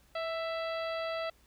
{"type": "harmonic tone with a mistuned harmonic", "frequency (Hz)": 662, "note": "E5", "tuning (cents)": 7, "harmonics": [1, 2, 3, 4, 5, 6, 7], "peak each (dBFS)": [-34, -40, -44, -46, -48, -50, -51], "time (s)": [0.15, 1.3], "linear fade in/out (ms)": 5, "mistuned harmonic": 1, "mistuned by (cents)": -24, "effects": ["added 60 Hz sine -66 dBFS peak until 1.46 s", "pink hiss -66 dBFS RMS until 1.46 s"]}